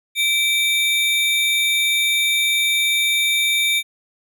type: tone pair together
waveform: square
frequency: 2320 / 3659 Hz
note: D7 / A#7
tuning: -22 / -33 cents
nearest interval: minor sixth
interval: 789 cents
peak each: -19 / -20 dBFS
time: 0.15-3.83 s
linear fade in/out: 50 ms
effects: none